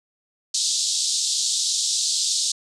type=band-pass noise; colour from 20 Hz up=pink; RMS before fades=-23 dBFS; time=0.54-2.52 s; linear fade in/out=5 ms; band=3700 to 8500 Hz; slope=48 dB/octave; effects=none